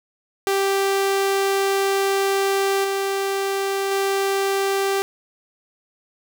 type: tone with level steps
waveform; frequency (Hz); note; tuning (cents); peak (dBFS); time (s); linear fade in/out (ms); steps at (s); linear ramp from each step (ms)
sawtooth; 392; G4; 0; -14 / -17 / -15; 0.47-5.02; 0; 2.84 / 3.91; 5
effects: none